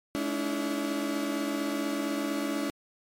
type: tone cluster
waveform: 35% pulse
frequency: 213 / 285.9 / 314.5 / 330.2 Hz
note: G#3 / D4 / D#4 / E4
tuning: +44 / -46 / +19 / +3 cents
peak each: -35 / -29 / -36 / -34 dBFS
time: 0.15-2.7 s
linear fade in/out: 0 ms
effects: MP3 64 kbps